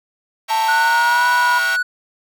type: chord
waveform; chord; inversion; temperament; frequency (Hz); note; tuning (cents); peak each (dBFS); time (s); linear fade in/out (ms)
10% pulse; E diminished seventh; none; equal; 659.3 / 784 / 932.3 / 1108.7; E5 / G5 / Bb5 / Db6; 0 / 0 / 0 / 0; -21; 0.48-1.77; 20
type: tone with pitch glide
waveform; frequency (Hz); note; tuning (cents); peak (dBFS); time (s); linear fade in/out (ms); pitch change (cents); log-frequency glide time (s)
sine; 890 to 976.2; A5 to B5; +20 to -20; -15; 0.5-1.59; 10; +160; 0.69-1.25
type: tone with vibrato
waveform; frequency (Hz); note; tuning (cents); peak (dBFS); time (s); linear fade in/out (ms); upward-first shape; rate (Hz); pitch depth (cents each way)
triangle; 1461; F#6; -22; -14; 0.68-1.83; 10; sine; 2; 16
effects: none